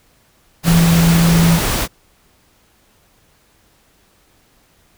sine tone in noise, 167.5 Hz, E3, 28 cents sharp, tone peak -9 dBFS, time 0.64-1.6 s, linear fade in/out 50 ms, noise pink, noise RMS -18 dBFS, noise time 0.63-1.88 s, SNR +6 dB, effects pink hiss -55 dBFS RMS until 4.97 s

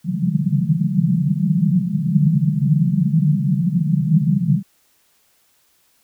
pink band-pass noise, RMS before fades -17 dBFS, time 0.04-4.63 s, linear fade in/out 50 ms, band 140 to 200 Hz, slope 96 dB/octave, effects white hiss -60 dBFS RMS until 6.03 s

